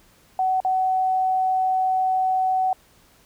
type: tone with dropouts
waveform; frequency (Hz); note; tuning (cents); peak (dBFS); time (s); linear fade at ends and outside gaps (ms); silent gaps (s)
sine; 751; F#5; +26; -18; 0.39-2.73; 2; 0.603-0.648
effects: pink hiss -56 dBFS RMS until 3.25 s